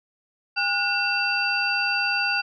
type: tone cluster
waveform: sine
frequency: 809 / 1452 / 2704 / 4680 Hz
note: G#5 / F#6 / E7 / D8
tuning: -46 / -33 / +43 / -7 cents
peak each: -30 / -25 / -25 / -28 dBFS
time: 0.56-2.42 s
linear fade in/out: 20 ms
effects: none